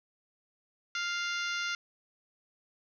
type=harmonic tone; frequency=698.5 Hz; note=F5; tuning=in tune; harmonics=2 / 3 / 4 / 5 / 6 / 7 / 8 / 9; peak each=-34 / -38 / -40 / -42 / -44 / -45 / -46 / -47 dBFS; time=0.95-1.75 s; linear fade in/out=2 ms; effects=11-bit